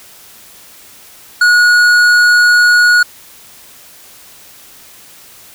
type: tone with tanh clipping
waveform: sine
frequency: 1452 Hz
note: F#6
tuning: 33 cents flat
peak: -7 dBFS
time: 1.41-3.03 s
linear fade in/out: 5 ms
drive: 12 dB
effects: white hiss -39 dBFS RMS until 5.54 s